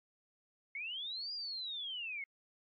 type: linear two-way sweep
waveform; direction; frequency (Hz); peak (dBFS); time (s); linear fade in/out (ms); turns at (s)
sine; up then down; 2128 to 4900 to 2128; -39; 0.75-2.24; 2; 1.33
effects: AAC 48 kbps